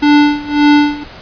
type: tone with tremolo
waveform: square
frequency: 293.7 Hz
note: D4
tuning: in tune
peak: -5 dBFS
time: 0.02-1.04 s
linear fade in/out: 10 ms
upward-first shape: sine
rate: 1.8 Hz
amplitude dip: 90%
effects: pink hiss -33 dBFS RMS until 1.21 s + resampled to 11025 Hz